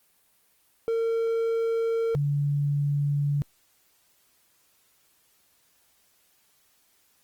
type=tone pair in turn; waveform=triangle / sine; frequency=456.4 / 143.76 Hz; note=A#4 / D3; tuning=-37 / -37 cents; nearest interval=octave + minor sixth; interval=2000 cents; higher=first; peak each=-21 / -22 dBFS; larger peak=first; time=0.88-2.15 / 2.15-3.42 s; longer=neither; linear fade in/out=0 ms; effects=white hiss -65 dBFS RMS until 7.23 s + Opus 24 kbps